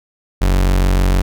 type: tone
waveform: 40% pulse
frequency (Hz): 46.47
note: F#1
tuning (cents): +8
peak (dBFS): -10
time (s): 0.41-1.22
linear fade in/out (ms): 10
effects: none